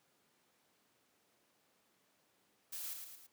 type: noise with echo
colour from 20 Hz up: blue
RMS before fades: -44 dBFS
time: 2.72-2.94 s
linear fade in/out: 10 ms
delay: 110 ms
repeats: 3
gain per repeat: -5 dB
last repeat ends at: 3.27 s
effects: pink hiss -74 dBFS RMS until 3.32 s + high-pass 200 Hz 12 dB/octave